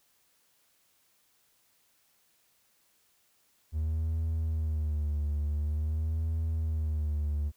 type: tone with vibrato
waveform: triangle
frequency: 77.1 Hz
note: D#2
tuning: 15 cents flat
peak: -25 dBFS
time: 3.72-7.52 s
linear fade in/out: 50 ms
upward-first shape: sine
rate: 0.47 Hz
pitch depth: 78 cents each way
effects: tanh soft clip ceiling -21 dBFS + white hiss -69 dBFS RMS until 7.56 s